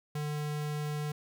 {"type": "tone", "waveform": "square", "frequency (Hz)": 149.3, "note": "D3", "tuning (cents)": 29, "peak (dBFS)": -33, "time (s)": [0.15, 1.12], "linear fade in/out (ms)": 5, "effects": []}